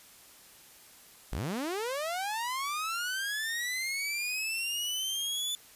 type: linear sweep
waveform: sawtooth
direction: up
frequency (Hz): 34.65 to 3500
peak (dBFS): -28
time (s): 1.32-5.55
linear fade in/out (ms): 0
effects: white hiss -55 dBFS RMS until 5.75 s + resampled to 32000 Hz